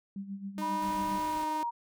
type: tone with tremolo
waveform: sine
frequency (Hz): 197.2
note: G3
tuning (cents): +11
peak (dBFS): -34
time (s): 0.16-1.19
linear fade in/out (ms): 2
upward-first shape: sine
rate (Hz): 7.4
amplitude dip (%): 70
type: tone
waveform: sawtooth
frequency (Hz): 306.5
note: D#4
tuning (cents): -26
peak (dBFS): -33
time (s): 0.58-1.63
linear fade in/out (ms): 0
type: tone with pitch glide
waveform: sine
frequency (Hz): 972 to 943.2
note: B5 to A#5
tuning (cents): -28 to +20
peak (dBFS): -30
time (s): 0.61-1.71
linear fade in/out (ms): 20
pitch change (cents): -52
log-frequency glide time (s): 1.22-1.46
type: noise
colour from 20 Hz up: pink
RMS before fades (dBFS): -47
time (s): 0.82-1.44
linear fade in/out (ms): 2
effects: none